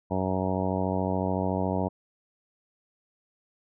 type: harmonic tone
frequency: 93.8 Hz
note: F#2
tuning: 24 cents sharp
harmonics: 1 / 2 / 3 / 4 / 5 / 6 / 7 / 8 / 9 / 10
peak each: -32 / -30 / -33 / -36 / -35 / -35 / -34 / -39 / -37 / -37 dBFS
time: 0.1-1.89 s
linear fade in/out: 20 ms
effects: none